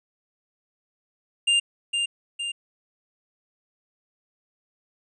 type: tone with echo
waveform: square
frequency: 2800 Hz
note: F7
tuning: 4 cents sharp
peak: -18 dBFS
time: 1.47-1.6 s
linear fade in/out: 10 ms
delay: 460 ms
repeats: 2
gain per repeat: -5 dB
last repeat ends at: 2.52 s
effects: resampled to 24000 Hz